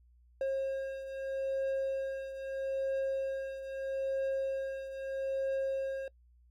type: beating tone pair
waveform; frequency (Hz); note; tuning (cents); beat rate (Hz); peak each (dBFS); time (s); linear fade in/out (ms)
triangle; 538 / 538.78; C5 / C#5; +48 / -49; 0.78; -31 / -37; 0.41-6.08; 2
effects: noise-tail reverb RT60 0.1 s tail -23 dB re dry + added 60 Hz sine -60 dBFS peak until 6.5 s